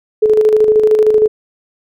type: tone with tremolo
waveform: sine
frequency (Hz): 430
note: A4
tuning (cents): -40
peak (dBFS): -5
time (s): 0.22-1.28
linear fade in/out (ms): 10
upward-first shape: square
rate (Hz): 13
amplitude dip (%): 45
effects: none